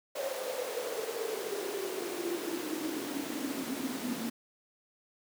pink noise with high-pass filter sweep, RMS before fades -36 dBFS, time 0.15-4.3 s, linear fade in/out 10 ms, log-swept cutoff 550 to 230 Hz, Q 9.9, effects none

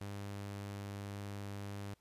sawtooth tone, 100.6 Hz, G2, 45 cents sharp, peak -38 dBFS, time 0.01-1.94 s, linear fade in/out 0 ms, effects pink hiss -75 dBFS RMS until 2 s + resampled to 32000 Hz

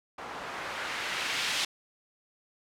blue noise with low-pass filter sweep, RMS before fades -34 dBFS, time 0.18-1.65 s, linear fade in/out 5 ms, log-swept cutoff 890 to 3700 Hz, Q 1, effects none

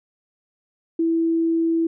sine tone, 329.6 Hz, E4, in tune, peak -17 dBFS, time 0.99-1.87 s, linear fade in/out 5 ms, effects none

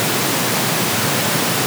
pink high-pass noise, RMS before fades -18 dBFS, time 0-1.66 s, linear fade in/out 0 ms, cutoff 110 Hz, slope 48 dB/octave, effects none

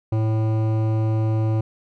sine tone with hard clipping, 110 Hz, A2, in tune, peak -20 dBFS, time 0.12-1.61 s, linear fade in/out 5 ms, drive 14 dB, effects none

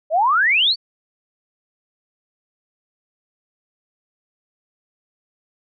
sine exponential sweep, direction up, 594 to 4666 Hz, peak -13 dBFS, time 0.1-0.76 s, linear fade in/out 50 ms, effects none

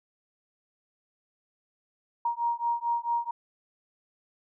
sine beating tone pair, 939 / 943.5 Hz, A#5 / A#5, +12 / +21 cents, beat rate 4.5 Hz, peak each -29 dBFS, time 2.25-3.31 s, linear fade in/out 5 ms, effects none

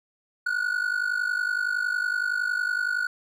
triangle ring-modulated tone, 1467 Hz, F#6, 15 cents flat, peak -19 dBFS, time 0.46-3.07 s, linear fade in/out 5 ms, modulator 25.4 Hz, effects none

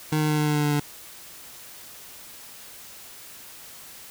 25% pulse tone with pitch steps, 153.8 / 152.74 / 151.68 / 150.63 / 149.59 / 148.56 / 147.53 / 146.52 Hz, D#3 / D#3 / D#3 / D3 / D3 / D3 / D3 / D3, -20 / -32 / -44 / +44 / +32 / +20 / +8 / -4 cents, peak -17 dBFS, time 0.12-0.8 s, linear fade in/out 5 ms, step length 85 ms, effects white hiss -44 dBFS RMS until 4.1 s

